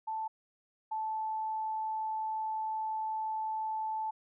sine tone pair in turn, 880 / 874.4 Hz, A5 / A5, 0 / -11 cents, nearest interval unison, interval 11 cents, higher first, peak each -33 / -32 dBFS, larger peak second, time 0.07-0.28 / 0.91-4.11 s, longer second, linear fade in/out 10 ms, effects none

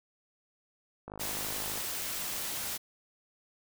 click train, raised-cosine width 1 ms, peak -28 dBFS, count 37, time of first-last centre 1.08-1.776 s, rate 51.7 Hz
white noise, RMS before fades -36 dBFS, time 1.19-2.78 s, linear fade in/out 20 ms
effects none

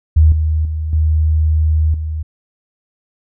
sine tone with level steps, 78.1 Hz, D#2, 7 cents sharp, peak -5 / -12 / -17 / -10 / -18 dBFS, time 0.16-2.23 s, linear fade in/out 10 ms, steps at 0.32 / 0.65 / 0.93 / 1.94 s, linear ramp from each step 2 ms, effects none

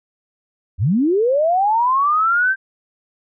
sine linear sweep, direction up, 71.7 to 1583 Hz, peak -13 dBFS, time 0.78-2.56 s, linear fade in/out 50 ms, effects none

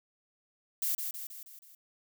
violet noise with echo, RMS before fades -31 dBFS, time 0.82-0.95 s, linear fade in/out 2 ms, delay 160 ms, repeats 5, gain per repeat -5 dB, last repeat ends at 1.75 s, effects none

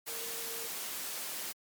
sine tone in noise, 459.9 Hz, A#4, 23 cents flat, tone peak -47 dBFS, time 0.07-0.68 s, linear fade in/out 20 ms, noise white, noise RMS -39 dBFS, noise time 0.06-1.53 s, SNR -11 dB, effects high-pass 200 Hz 12 dB/octave + MP3 96 kbps

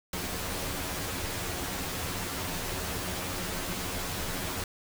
pink noise with comb filter, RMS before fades -34 dBFS, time 0.13-4.64 s, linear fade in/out 2 ms, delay 11 ms, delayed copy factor +0.75, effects none

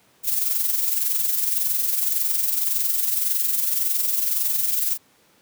violet noise with amplitude modulation, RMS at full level -20 dBFS, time 0.23-4.98 s, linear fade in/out 50 ms, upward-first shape sine, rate 21.8 Hz, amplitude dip 50%, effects pink hiss -58 dBFS RMS until 5.41 s + high-pass 150 Hz 12 dB/octave

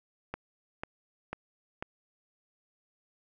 click train, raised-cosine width 0.5 ms, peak -20 dBFS, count 4, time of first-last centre 0.34-1.825 s, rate 2.02 Hz, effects none

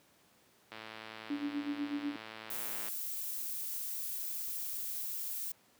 click train, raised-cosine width 0.3 ms, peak -29 dBFS, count 239, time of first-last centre 0.72-2.884 s, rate 110 Hz
sine tone with tremolo, 288.7 Hz, D4, 30 cents flat, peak -31 dBFS, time 1.3-2.16 s, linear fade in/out 2 ms, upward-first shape sine, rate 8.1 Hz, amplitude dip 75%
violet noise, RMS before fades -39 dBFS, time 2.5-5.52 s, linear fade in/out 5 ms
effects pink hiss -66 dBFS RMS until 5.79 s + high-pass 150 Hz 12 dB/octave

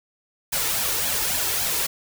white noise with flanger, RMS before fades -24 dBFS, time 0.52-1.87 s, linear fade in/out 10 ms, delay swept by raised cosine 1.2 to 2.3 ms, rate 3.6 Hz, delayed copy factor +0.55, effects none

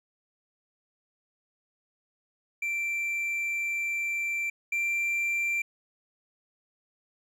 triangle tone pair in turn, 2349 / 2359 Hz, D7 / D7, 0 / +7 cents, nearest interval unison, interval 7 cents, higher second, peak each -26 / -24 dBFS, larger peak second, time 2.62-4.5 / 4.72-5.62 s, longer first, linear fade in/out 5 ms, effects none

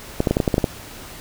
clicks, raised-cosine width 2 ms, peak -3 dBFS, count 9, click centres 0.204 / 0.272 / 0.31 / 0.369 / 0.402 / 0.478 / 0.542 / 0.581 / 0.642 s, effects pink hiss -38 dBFS RMS until 1.2 s

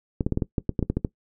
clicks, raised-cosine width 3 ms, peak -10 dBFS, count 12, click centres 0.208 / 0.265 / 0.323 / 0.374 / 0.422 / 0.582 / 0.693 / 0.792 / 0.827 / 0.9 / 0.97 / 1.048 s, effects noise-tail reverb RT60 0.1 s tail -19 dB re dry

